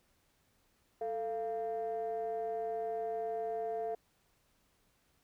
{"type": "ring-modulated tone", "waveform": "triangle", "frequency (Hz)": 123.8, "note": "B2", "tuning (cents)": 5, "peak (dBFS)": -28, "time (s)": [1.01, 3.95], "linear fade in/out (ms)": 5, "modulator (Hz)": 567, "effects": ["tanh soft clip ceiling -28 dBFS", "pink hiss -73 dBFS RMS until 5.23 s"]}